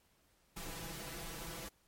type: noise with comb filter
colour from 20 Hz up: pink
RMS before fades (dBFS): -45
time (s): 0.56-1.69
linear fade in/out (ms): 10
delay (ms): 6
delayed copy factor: +0.9
effects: pink hiss -72 dBFS RMS until 1.87 s + MP3 64 kbps